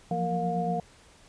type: tone cluster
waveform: sine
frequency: 173.2 / 181.6 / 232.1 / 463.3 / 711 Hz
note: F3 / F#3 / A#3 / A#4 / F5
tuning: -14 / -32 / -7 / -11 / +31 cents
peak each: -30 / -38 / -38 / -34 / -29 dBFS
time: 0.11-0.8 s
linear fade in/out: 2 ms
effects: pink hiss -56 dBFS RMS until 1.28 s + resampled to 22050 Hz